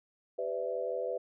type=chord; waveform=sine; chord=E minor seventh; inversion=first; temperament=equal with one note detuned; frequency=392 / 501.9 / 587.3 / 659.3 Hz; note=G4 / B4 / D5 / E5; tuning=0 / +28 / 0 / 0 cents; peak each=-40 / -34 / -39 / -39 dBFS; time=0.38-1.18 s; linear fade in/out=10 ms; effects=none